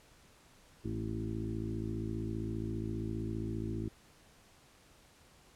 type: harmonic tone with a mistuned harmonic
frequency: 55 Hz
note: A1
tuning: in tune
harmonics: 1 / 2 / 3 / 4 / 5 / 6 / 7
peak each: -43 / -39 / -46 / -42 / -46 / -41 / -47 dBFS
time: 0.84-3.89 s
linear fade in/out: 10 ms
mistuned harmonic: 4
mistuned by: +31 cents
effects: pink hiss -62 dBFS RMS until 5.55 s + low-pass 11000 Hz 12 dB/octave